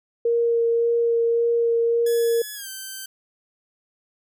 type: tone with vibrato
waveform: sine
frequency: 466.2 Hz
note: A#4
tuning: in tune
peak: -17 dBFS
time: 0.25-2.42 s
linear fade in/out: 5 ms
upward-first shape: sine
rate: 1.8 Hz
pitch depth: 10 cents each way
type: tone with pitch glide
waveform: 5% pulse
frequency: 1700 to 1549.9 Hz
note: G#6 to G6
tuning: +40 to -20 cents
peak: -22 dBFS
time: 2.06-3.06 s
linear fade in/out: 5 ms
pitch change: -160 cents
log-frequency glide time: 2.54-2.68 s
effects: none